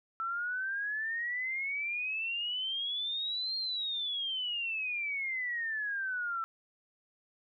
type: exponential two-way sweep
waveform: sine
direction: up then down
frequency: 1326 to 4234 to 1326 Hz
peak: -32 dBFS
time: 0.2-6.44 s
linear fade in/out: 0 ms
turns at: 3.57 s
effects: none